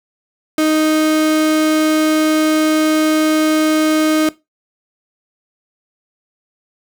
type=tone; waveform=35% pulse; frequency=311.1 Hz; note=D#4; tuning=in tune; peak=-10 dBFS; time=0.58-4.29 s; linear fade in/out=2 ms; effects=noise-tail reverb RT60 0.2 s tail -18 dB re dry